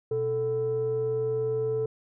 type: tone pair together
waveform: sine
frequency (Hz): 122.97 / 440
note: B2 / A4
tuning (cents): -7 / 0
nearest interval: octave + minor seventh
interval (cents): 2207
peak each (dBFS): -32 / -24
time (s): 0.11-1.86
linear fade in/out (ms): 5
effects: tanh soft clip ceiling -21 dBFS